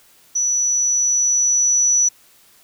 sine tone with level ramp, 5920 Hz, F#8, in tune, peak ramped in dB -16 to -12 dBFS, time 0.35-2.09 s, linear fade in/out 10 ms, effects white hiss -52 dBFS RMS until 2.63 s

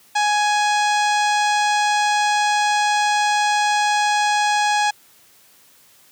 harmonic tone, 834 Hz, G#5, 7 cents sharp, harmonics 1 / 2 / 3 / 4 / 5 / 6 / 7 / 8 / 9 / 10, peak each -17 / -23 / -27 / -29 / -31 / -33 / -34 / -35 / -36 / -37 dBFS, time 0.15-4.91 s, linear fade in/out 10 ms, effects white hiss -52 dBFS RMS until 6.11 s + high-pass 80 Hz 12 dB/octave

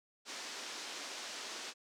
white band-pass noise, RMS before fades -45 dBFS, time 0.25-1.74 s, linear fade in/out 50 ms, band 250 to 6500 Hz, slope 24 dB/octave, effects none

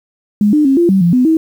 sine tone with pitch steps, 207.4 / 300.9 / 270.3 / 344 / 192.6 / 172.1 / 251.8 / 320.8 Hz, G#3 / D4 / C#4 / F4 / G3 / F3 / B3 / E4, -2 / +42 / -44 / -26 / -30 / -25 / +34 / -47 cents, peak -7 dBFS, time 0.41-1.37 s, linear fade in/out 2 ms, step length 120 ms, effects 7-bit

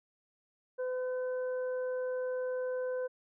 harmonic tone, 507 Hz, B4, 45 cents sharp, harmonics 1 / 2 / 3, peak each -32 / -50 / -47 dBFS, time 0.78-3.08 s, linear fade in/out 20 ms, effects none

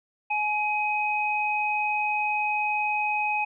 sine tone pair together, 843.1 / 2521 Hz, G#5 / D#7, +26 / +22 cents, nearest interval octave + perfect fifth, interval 1896 cents, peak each -26 dBFS, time 0.3-3.45 s, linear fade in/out 10 ms, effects none

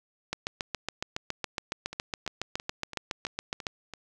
two click trains, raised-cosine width 0.2 ms, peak -13 / -22 dBFS, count 25 / 7, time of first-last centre 0.33-3.668 / 1.93-3.937 s, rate 7.19 / 2.99 Hz, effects none

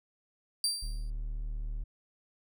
30% pulse tone with exponential decay, 4699 Hz, D8, in tune, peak -22 dBFS, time 0.64-1.1 s, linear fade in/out 1 ms, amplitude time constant 100 ms
triangle tone, 37.75 Hz, D1, 48 cents sharp, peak -31 dBFS, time 0.82-1.84 s, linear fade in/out 10 ms
effects none

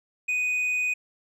sine tone with tanh clipping, 2489 Hz, D#7, in tune, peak -24 dBFS, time 0.28-0.94 s, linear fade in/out 10 ms, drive 4 dB, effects none

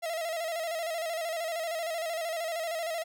45% pulse tone with vibrato, 659.3 Hz, E5, in tune, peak -31 dBFS, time 0.02-3.04 s, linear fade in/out 20 ms, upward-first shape square, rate 13 Hz, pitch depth 58 cents each way, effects none

